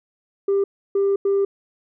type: tone bursts at uneven times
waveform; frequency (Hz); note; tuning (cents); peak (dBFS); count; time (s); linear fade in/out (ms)
sine; 396; G4; +18; -14; 3; 0.48-0.64 / 0.95-1.16 / 1.25-1.45; 5
effects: tanh soft clip ceiling -14 dBFS